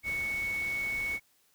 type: tone in noise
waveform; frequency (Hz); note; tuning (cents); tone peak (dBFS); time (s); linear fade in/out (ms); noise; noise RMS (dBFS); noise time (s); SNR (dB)
sine; 2217; C#7; 0; -30; 0.03-1.2; 50; pink; -45; 0.03-1.2; +12
effects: white hiss -68 dBFS RMS until 1.54 s